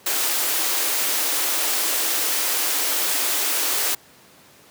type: high-pass noise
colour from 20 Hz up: white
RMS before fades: -22 dBFS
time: 0.06-3.95 s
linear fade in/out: 5 ms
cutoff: 270 Hz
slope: 96 dB/octave
effects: pink hiss -50 dBFS RMS until 4.7 s + high-pass 150 Hz 12 dB/octave